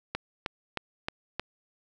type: click train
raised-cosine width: 0.3 ms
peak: -14 dBFS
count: 5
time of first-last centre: 0.15-1.396 s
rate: 3.21 Hz
effects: none